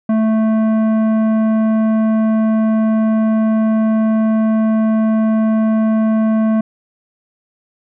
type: tone with tanh clipping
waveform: sine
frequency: 219.9 Hz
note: A3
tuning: 1 cent flat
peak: -13 dBFS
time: 0.09-6.61 s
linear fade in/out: 5 ms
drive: 12 dB
effects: none